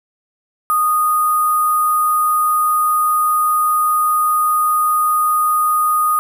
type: tone with sample-and-hold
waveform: sine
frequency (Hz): 1235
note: D#6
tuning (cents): -13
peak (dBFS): -12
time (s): 0.7-6.19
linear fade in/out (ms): 0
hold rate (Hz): 11025
effects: none